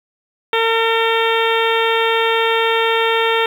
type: harmonic tone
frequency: 454 Hz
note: A#4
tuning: 46 cents flat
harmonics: 1 / 2 / 3 / 4 / 5 / 6 / 7 / 8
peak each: -17 / -20 / -22 / -23 / -24 / -25 / -25 / -26 dBFS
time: 0.53-3.46 s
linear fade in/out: 2 ms
effects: 7-bit